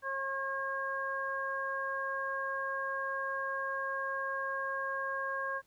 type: harmonic tone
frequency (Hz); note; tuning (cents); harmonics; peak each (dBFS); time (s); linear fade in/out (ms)
541; C#5; -42; 1 / 2 / 3; -40 / -37 / -36; 0.02-5.62; 50
effects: pink hiss -70 dBFS RMS until 5.66 s